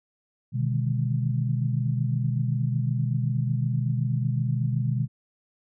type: tone cluster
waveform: sine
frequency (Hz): 124.2 / 149.6 / 157.6 / 204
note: B2 / D3 / D#3 / G#3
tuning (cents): +10 / +32 / +23 / -31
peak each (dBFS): -24 / -29 / -33 / -33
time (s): 0.52-5.08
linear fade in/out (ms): 50
effects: none